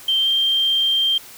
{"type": "tone with pitch glide", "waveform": "sine", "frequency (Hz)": [3138, 3169], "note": ["G7", "G7"], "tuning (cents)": [1, 18], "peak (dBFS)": -15, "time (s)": [0.08, 1.18], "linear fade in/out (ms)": 5, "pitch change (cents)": 17, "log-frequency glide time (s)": [0.18, 0.29], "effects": ["white hiss -41 dBFS RMS until 1.37 s"]}